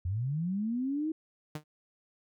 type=linear sweep; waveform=sine; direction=up; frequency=83.3 to 323.1 Hz; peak=-29 dBFS; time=0.05-1.12 s; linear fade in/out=5 ms
type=tone with exponential decay; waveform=sawtooth; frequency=152 Hz; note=D#3; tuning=40 cents flat; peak=-30 dBFS; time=1.55-1.64 s; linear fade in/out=5 ms; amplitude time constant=19 ms
effects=none